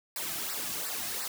white noise with flanger, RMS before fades -35 dBFS, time 0.16-1.28 s, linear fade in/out 2 ms, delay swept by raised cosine 0.3 to 2.2 ms, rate 2.8 Hz, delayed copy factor -0.75, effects none

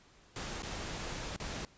pink noise with dropouts, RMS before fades -40 dBFS, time 0.36-1.65 s, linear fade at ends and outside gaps 1 ms, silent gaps 0.622-0.631 / 1.363-1.4 s, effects pink hiss -62 dBFS RMS until 1.77 s + resampled to 16000 Hz

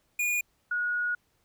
square / sine tone pair in turn, 2440 / 1450.8 Hz, D#7 / F#6, -34 / -34 cents, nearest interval major sixth, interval 900 cents, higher first, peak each -26 dBFS, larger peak neither, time 0.19-0.41 / 0.71-1.15 s, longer second, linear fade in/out 5 ms, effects pink hiss -71 dBFS RMS until 1.44 s

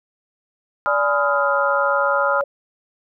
sine chord, F half-diminished seventh, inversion first, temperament just, 838.1 / 1005.8 / 1257.2 / 1396.9 Hz, Ab5 / Cb6 / Eb6 / F6, +16 / +31 / +18 / 0 cents, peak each -26 / -24 / -22 / -21 dBFS, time 0.86-2.41 s, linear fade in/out 0 ms
sine tone with pitch glide, 583 to 562.5 Hz, D5 to C#5, -13 to +25 cents, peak -20 dBFS, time 0.87-2.44 s, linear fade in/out 5 ms, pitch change -62 cents, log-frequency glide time 1.06-1.5 s
effects none

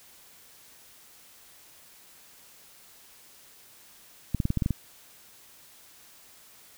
clicks, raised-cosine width 5 ms, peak -13 dBFS, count 8, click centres 4.347 / 4.402 / 4.454 / 4.504 / 4.573 / 4.622 / 4.661 / 4.707 s, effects white hiss -54 dBFS RMS until 6.77 s

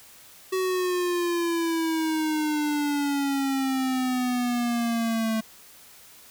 square exponential sweep, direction down, 377.1 to 220 Hz, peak -24 dBFS, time 0.52-5.41 s, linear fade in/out 10 ms, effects white hiss -50 dBFS RMS until 6.3 s

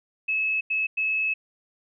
sine tone bursts at uneven times, 2590 Hz, E7, 31 cents flat, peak -22 dBFS, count 3, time 0.28-0.61 / 0.7-0.87 / 0.97-1.34 s, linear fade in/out 10 ms, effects none

